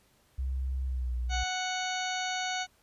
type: tone with pitch glide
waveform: sine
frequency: 65.41 to 60.68 Hz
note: C2 to B1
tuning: 0 to -30 cents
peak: -29 dBFS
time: 0.38-1.44 s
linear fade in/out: 10 ms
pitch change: -130 cents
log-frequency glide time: 0.86-1.15 s
type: harmonic tone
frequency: 740 Hz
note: F#5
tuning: in tune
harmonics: 1 / 2 / 3 / 4 / 5 / 6 / 8 / 9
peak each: -34 / -37 / -39 / -40 / -41 / -42 / -43 / -44 dBFS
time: 1.29-2.67 s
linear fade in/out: 50 ms
effects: pink hiss -66 dBFS RMS until 2.82 s + resampled to 32000 Hz